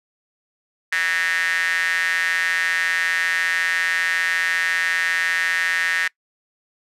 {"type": "tone with high-pass filter", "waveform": "square", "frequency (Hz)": 87.31, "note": "F2", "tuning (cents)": 0, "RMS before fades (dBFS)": -21, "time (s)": [0.92, 6.08], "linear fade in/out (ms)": 5, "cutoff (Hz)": 1800, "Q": 8.3, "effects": ["noise-tail reverb RT60 0.1 s tail -24 dB re dry", "low-pass 11000 Hz 12 dB/octave"]}